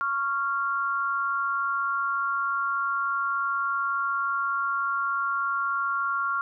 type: tone pair together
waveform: sine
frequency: 1108.7 / 1388.3 Hz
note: C#6 / F6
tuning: 0 / -11 cents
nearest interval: major third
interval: 389 cents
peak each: -28 / -26 dBFS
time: 0.01-6.41 s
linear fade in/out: 0 ms
effects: none